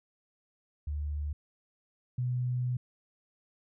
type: tone pair in turn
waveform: sine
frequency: 73.8 / 124.58 Hz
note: D2 / B2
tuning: +9 / +15 cents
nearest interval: major sixth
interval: 906 cents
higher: second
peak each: -31 / -28 dBFS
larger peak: second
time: 0.87-1.33 / 2.18-2.77 s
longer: second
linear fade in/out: 5 ms
effects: none